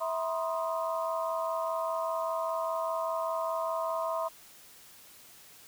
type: tone cluster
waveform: sine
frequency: 654 / 965 / 1050 / 1239 Hz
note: E5 / B5 / C6 / D#6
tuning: -14 / -40 / +6 / -8 cents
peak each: -32 / -37 / -35 / -39 dBFS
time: 0-4.29 s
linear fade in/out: 20 ms
effects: white hiss -54 dBFS RMS until 5.67 s